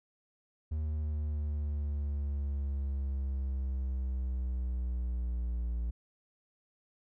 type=exponential sweep; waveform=triangle; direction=down; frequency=77.4 to 58.1 Hz; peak=-29 dBFS; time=0.71-5.91 s; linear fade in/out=10 ms; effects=none